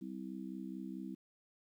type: harmonic tone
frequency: 64.6 Hz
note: C2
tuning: 21 cents flat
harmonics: 3 / 4 / 5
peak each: -45 / -46 / -47 dBFS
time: 0.01-1.15 s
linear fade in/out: 10 ms
effects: 12-bit